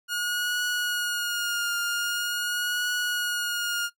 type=tone with vibrato; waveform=sawtooth; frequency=1435 Hz; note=F6; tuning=47 cents sharp; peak=-22 dBFS; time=0.08-3.9 s; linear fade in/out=50 ms; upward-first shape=triangle; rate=0.44 Hz; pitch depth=33 cents each way; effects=noise-tail reverb RT60 0.1 s tail -17 dB re dry